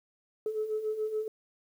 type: beating tone pair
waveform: sine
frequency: 426.5 / 433.5 Hz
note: G#4 / A4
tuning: +46 / -26 cents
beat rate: 7 Hz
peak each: -36 / -30 dBFS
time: 0.46-1.28 s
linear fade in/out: 2 ms
effects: tanh soft clip ceiling -23 dBFS + 10-bit